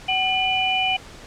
sine tone cluster, 754 / 2418 / 2981 Hz, F#5 / D7 / F#7, +32 / +50 / +12 cents, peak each -23 dBFS, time 0.08-0.97 s, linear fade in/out 10 ms, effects pink hiss -42 dBFS RMS until 1.26 s + low-pass 7000 Hz 12 dB/octave

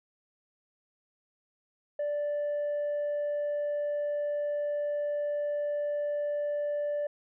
sine tone, 586 Hz, D5, 4 cents flat, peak -26 dBFS, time 1.99-7.07 s, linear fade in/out 5 ms, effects tanh soft clip ceiling -27 dBFS

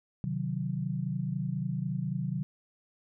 sine chord, C diminished, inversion none, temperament equal with one note detuned, 130.81 / 154.76 / 185 Hz, C3 / Eb3 / Gb3, 0 / -9 / 0 cents, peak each -34 dBFS, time 0.24-2.43 s, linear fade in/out 0 ms, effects none

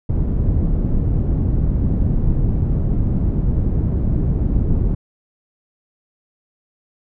pink low-pass noise, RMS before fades -17 dBFS, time 0.09-4.95 s, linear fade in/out 5 ms, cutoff 200 Hz, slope 12 dB/octave, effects none

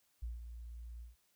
sine tone with ADSR envelope, 58.27 Hz, A#1, in tune, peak -37 dBFS, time 0.22-1.16 s, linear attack 12 ms, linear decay 160 ms, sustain -8 dB, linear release 150 ms, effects white hiss -75 dBFS RMS until 1.35 s

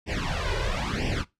pink noise with flanger, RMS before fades -27 dBFS, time 0.06-1.25 s, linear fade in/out 50 ms, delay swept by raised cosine 0.37 to 2.07 ms, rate 1 Hz, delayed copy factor +0.95, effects noise-tail reverb RT60 0.2 s tail -20 dB re dry + low-pass 4000 Hz 12 dB/octave

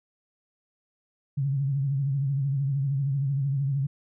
sine tone with vibrato, 138 Hz, C#3, 7 cents flat, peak -23 dBFS, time 1.37-3.87 s, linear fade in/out 10 ms, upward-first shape triangle, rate 13 Hz, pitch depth 93 cents each way, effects none

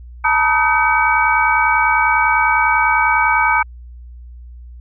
sine tone cluster, 878 / 948 / 1256 / 1530 / 2271 Hz, A5 / A#5 / D#6 / G6 / C#7, -4 / +29 / +16 / -42 / +41 cents, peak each -18 dBFS, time 0.24-3.63 s, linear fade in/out 10 ms, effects added 60 Hz sine -33 dBFS peak until 4.8 s

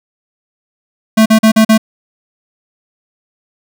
square tone bursts, 220 Hz, A3, in tune, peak -5 dBFS, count 5, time 1.17-1.779 s, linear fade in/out 10 ms, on 89 ms, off 41 ms, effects none

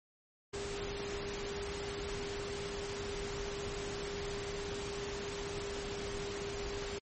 sine tone in noise, 402.9 Hz, G4, 48 cents sharp, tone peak -40 dBFS, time 0.53-6.99 s, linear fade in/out 10 ms, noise pink, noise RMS -42 dBFS, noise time 0.53-6.99 s, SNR -1 dB, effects MP3 32 kbps

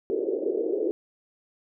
pink band-pass noise, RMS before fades -27 dBFS, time 0.1-0.91 s, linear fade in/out 0 ms, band 340 to 480 Hz, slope 48 dB/octave, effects none

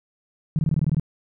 sine tone bursts, 155.56 Hz, D#3, in tune, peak -17 dBFS, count 9, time 0.56-0.997 s, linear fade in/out 0 ms, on 29 ms, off 22 ms, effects none

